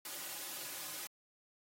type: noise with comb filter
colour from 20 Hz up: white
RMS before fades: -44 dBFS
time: 0.05-1.07 s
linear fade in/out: 2 ms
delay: 4.4 ms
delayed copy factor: -0.8
effects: high-pass 200 Hz 12 dB/octave + AAC 48 kbps